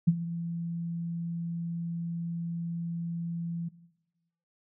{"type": "tone with ADSR envelope", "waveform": "sine", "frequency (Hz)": 169, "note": "E3", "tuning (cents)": 43, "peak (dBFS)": -15, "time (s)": [0.07, 3.69], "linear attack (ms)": 13, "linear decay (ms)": 36, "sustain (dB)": -16, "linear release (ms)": 11, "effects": ["noise-tail reverb RT60 1.0 s tail -18 dB re dry"]}